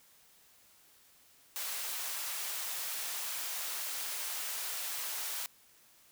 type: high-pass noise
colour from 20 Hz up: white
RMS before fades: -38 dBFS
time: 1.56-5.46 s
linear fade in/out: 0 ms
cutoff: 670 Hz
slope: 12 dB/octave
effects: white hiss -63 dBFS RMS until 6.11 s